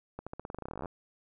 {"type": "accelerating click train", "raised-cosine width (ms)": 1, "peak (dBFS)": -25, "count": 21, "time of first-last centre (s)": [0.19, 0.858], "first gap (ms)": 76, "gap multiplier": 0.9, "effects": []}